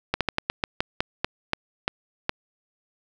slowing click train, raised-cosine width 0.3 ms, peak -6 dBFS, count 12, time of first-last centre 0.14-2.294 s, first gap 67 ms, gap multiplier 1.2, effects none

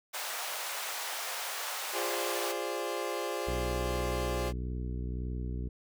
pink high-pass noise, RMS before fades -37 dBFS, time 0.13-2.53 s, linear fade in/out 20 ms, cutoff 630 Hz, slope 24 dB/octave
30% pulse chord, D half-diminished seventh, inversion first, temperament equal with one note detuned, 349.2 / 410.5 / 523.3 / 587.3 Hz, F4 / Ab4 / C5 / D5, 0 / -20 / 0 / 0 cents, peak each -36 / -35 / -35 / -37 dBFS, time 1.92-4.53 s, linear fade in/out 50 ms
harmonic tone, 61.74 Hz, B1, in tune, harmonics 1 / 2 / 3 / 4 / 5 / 6 / 7, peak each -34 / -40 / -44 / -46 / -48 / -50 / -51 dBFS, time 3.47-5.69 s, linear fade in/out 10 ms
effects none

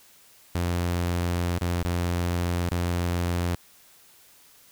sawtooth tone with dropouts, 87.31 Hz, F2, in tune, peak -20 dBFS, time 0.55-3.55 s, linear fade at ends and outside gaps 0 ms, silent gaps 1.584-1.612 / 1.827-1.85 / 2.689-2.714 s, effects white hiss -55 dBFS RMS until 4.71 s

